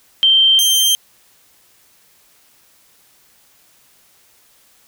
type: tone pair in turn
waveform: sine / sawtooth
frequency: 3136 / 3148 Hz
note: G7 / G7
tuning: 0 / +7 cents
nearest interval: unison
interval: 7 cents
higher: second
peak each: -8 dBFS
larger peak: neither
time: 0.23-0.59 / 0.59-0.95 s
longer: neither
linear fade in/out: 0 ms
effects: white hiss -53 dBFS RMS until 4.87 s